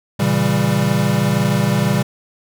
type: chord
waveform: square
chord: A# diminished seventh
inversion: none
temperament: equal with one note detuned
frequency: 116.54 / 138.59 / 164.81 / 197.93 Hz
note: A#2 / C#3 / E3 / G3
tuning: 0 / 0 / 0 / +17 cents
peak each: -22 / -20 / -22 / -19 dBFS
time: 0.19-2.03 s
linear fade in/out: 10 ms
effects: none